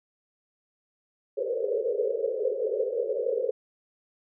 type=band-pass noise; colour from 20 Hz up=white; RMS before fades=-28 dBFS; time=1.37-3.51 s; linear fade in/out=10 ms; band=410 to 540 Hz; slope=96 dB/octave; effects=none